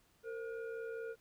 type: tone with frequency modulation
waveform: sine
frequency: 455.1 Hz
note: A#4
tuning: 42 cents flat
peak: -40 dBFS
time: 0.23-1.16 s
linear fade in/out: 50 ms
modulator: 975 Hz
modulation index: 0.68
effects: pink hiss -71 dBFS RMS until 1.2 s

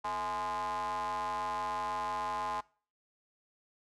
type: ring-modulated tone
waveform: square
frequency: 98 Hz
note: G2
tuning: in tune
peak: -31 dBFS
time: 0.04-2.61 s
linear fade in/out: 10 ms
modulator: 937 Hz
effects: noise-tail reverb RT60 0.4 s tail -21 dB re dry + low-pass 8000 Hz 12 dB/octave

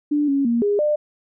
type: tone with pitch steps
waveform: sine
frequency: 294.2 / 277.6 / 234.7 / 409.5 / 599 Hz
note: D4 / C#4 / A#3 / G#4 / D5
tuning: +3 / +3 / +12 / -24 / +34 cents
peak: -16 dBFS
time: 0.11-0.96 s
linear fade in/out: 10 ms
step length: 170 ms
effects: none

